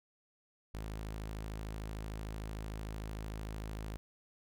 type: tone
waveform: sawtooth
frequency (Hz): 53.3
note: G#1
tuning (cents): +46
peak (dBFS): -36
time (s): 0.74-3.97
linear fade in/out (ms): 0
effects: none